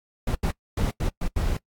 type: noise bursts at uneven times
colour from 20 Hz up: brown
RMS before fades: -24 dBFS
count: 6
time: 0.27-0.35 / 0.43-0.51 / 0.77-0.91 / 1-1.09 / 1.21-1.28 / 1.36-1.57 s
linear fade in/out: 5 ms
effects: noise-tail reverb RT60 0.1 s tail -22 dB re dry + AAC 64 kbps